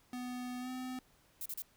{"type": "tone with pitch glide", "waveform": "square", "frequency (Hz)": [248.5, 255.2], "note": ["B3", "C4"], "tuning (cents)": [11, -43], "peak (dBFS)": -40, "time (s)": [0.13, 0.99], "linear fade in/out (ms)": 2, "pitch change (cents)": 46, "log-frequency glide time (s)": [0.6, 0.69]}
{"type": "noise bursts", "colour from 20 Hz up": "violet", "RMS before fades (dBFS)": -41, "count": 3, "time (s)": [1.41, 1.621], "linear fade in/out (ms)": 2, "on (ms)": 47, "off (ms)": 35}
{"effects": ["pink hiss -68 dBFS RMS until 1.76 s"]}